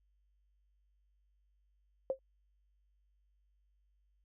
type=tone with exponential decay; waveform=sine; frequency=531 Hz; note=C5; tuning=25 cents sharp; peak=-26 dBFS; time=2.1-2.19 s; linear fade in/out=1 ms; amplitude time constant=18 ms; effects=added 50 Hz sine -70 dBFS peak until 4.24 s